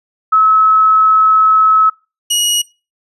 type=tone pair in turn; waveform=sine / 20% pulse; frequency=1292 / 2900 Hz; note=E6 / F#7; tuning=-35 / -35 cents; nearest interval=octave + major second; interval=1400 cents; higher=second; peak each=-6 dBFS; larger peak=neither; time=0.32-1.9 / 2.3-2.62 s; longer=first; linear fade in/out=10 ms; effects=noise-tail reverb RT60 0.3 s tail -23 dB re dry + resampled to 32000 Hz